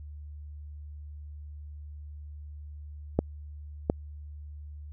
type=clicks; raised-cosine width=2 ms; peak=-9 dBFS; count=2; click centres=3.19 / 3.899 s; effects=added 74 Hz sine -40 dBFS peak until 4.92 s